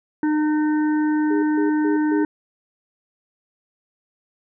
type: harmonic tone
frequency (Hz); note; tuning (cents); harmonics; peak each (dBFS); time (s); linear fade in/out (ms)
304.3; D#4; -38; 1 / 3 / 5 / 6; -17 / -30 / -33 / -38; 0.23-2.25; 2
type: tone bursts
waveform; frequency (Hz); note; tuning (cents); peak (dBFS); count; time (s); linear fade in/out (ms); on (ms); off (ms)
sine; 408.5; G#4; -29; -23; 4; 1.3-2.24; 10; 130; 140
effects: none